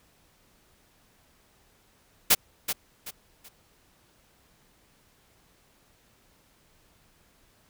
white noise with echo, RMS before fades -18 dBFS, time 2.3-2.35 s, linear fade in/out 10 ms, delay 380 ms, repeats 3, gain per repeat -10 dB, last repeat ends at 3.49 s, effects pink hiss -63 dBFS RMS until 7.69 s

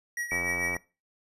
square tone with tremolo, 1909 Hz, A#6, 41 cents sharp, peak -29 dBFS, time 0.17-0.77 s, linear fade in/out 2 ms, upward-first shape triangle, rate 6.8 Hz, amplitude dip 75%
sine tone, 2287 Hz, D7, 47 cents flat, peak -29 dBFS, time 0.31-0.75 s, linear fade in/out 5 ms
click train, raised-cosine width 1 ms, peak -22 dBFS, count 40, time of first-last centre 0.32-0.765 s, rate 87.7 Hz
effects noise-tail reverb RT60 0.3 s tail -21 dB re dry + resampled to 32000 Hz

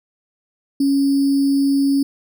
sine tone with sample-and-hold, 277.2 Hz, C#4, in tune, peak -13 dBFS, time 0.8-2.03 s, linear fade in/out 5 ms, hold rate 4900 Hz, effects none

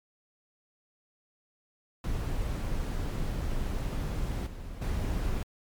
brown noise with level steps, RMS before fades -31 / -40 / -30 dBFS, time 2.04-5.43 s, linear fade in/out 2 ms, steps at 4.46 / 4.81 s, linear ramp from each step 10 ms, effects MP3 96 kbps

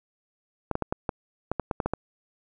clicks, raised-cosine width 1 ms, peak -12 dBFS, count 11, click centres 0.713 / 0.754 / 0.823 / 0.925 / 1.092 / 1.516 / 1.597 / 1.712 / 1.802 / 1.86 / 1.936 s, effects none

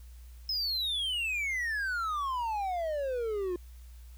triangle exponential sweep, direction down, 5220 to 348.1 Hz, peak -28 dBFS, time 0.49-3.56 s, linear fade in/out 2 ms, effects added 60 Hz sine -46 dBFS peak until 4.17 s + white hiss -63 dBFS RMS until 4.17 s

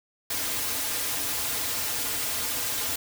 white noise with comb filter, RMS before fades -29 dBFS, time 0.3-2.96 s, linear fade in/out 5 ms, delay 5.3 ms, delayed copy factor -0.95, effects none

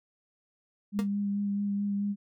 sine tone with vibrato, 202 Hz, G#3, 48 cents flat, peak -27 dBFS, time 0.92-2.16 s, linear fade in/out 50 ms, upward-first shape sine, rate 4.6 Hz, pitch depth 15 cents each way
30% pulse tone with exponential decay, 233.2 Hz, A#3, 1 cent sharp, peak -25 dBFS, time 0.99-1.08 s, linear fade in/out 0 ms, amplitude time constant 19 ms
effects none

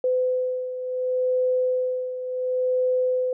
sine beating tone pair, 507 / 507.7 Hz, B4 / B4, +45 / +48 cents, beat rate 0.7 Hz, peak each -22 / -28 dBFS, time 0.04-3.33 s, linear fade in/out 2 ms, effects none

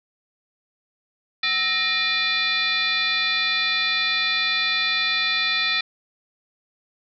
sine tone with frequency modulation, 2960 Hz, F#7, in tune, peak -19 dBFS, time 1.43-5.81 s, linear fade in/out 5 ms, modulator 551 Hz, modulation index 2.5, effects none

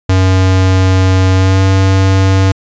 square tone with pitch glide, 93.9 to 95.76 Hz, F#2 to G2, +26 to -40 cents, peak -7 dBFS, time 0.09-2.52 s, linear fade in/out 5 ms, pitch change +34 cents, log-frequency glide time 1.34-1.62 s, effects resampled to 16000 Hz

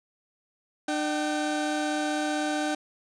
30% pulse tone pair together, 300.7 / 769.6 Hz, D4 / G5, +41 / -32 cents, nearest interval octave + major third, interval 1627 cents, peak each -25 / -28 dBFS, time 0.88-2.75 s, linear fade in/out 5 ms, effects resampled to 22050 Hz

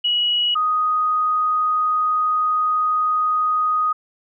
sine tone pair in turn, 2917 / 1246.1 Hz, F#7 / D#6, -25 / +2 cents, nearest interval octave + minor third, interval 1473 cents, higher first, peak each -16 dBFS, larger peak neither, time 0.04-0.55 / 0.55-3.93 s, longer second, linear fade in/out 10 ms, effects none

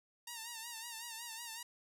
5% pulse tone with vibrato, 923 Hz, A#5, 17 cents flat, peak -32 dBFS, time 0.27-1.63 s, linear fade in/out 5 ms, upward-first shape sine, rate 5.4 Hz, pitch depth 69 cents each way, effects none

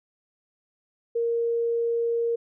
sine tone, 466.2 Hz, A#4, in tune, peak -22 dBFS, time 1.15-2.36 s, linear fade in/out 10 ms, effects none

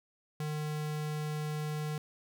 square tone, 151.8 Hz, D#3, 42 cents flat, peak -34 dBFS, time 0.4-1.98 s, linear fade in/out 2 ms, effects none

